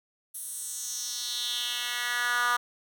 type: tone with high-pass filter sweep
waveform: 10% pulse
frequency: 242.6 Hz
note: B3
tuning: 31 cents flat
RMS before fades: -31 dBFS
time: 0.34-2.57 s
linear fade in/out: 10 ms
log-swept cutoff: 11000 to 1200 Hz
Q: 2.9
effects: none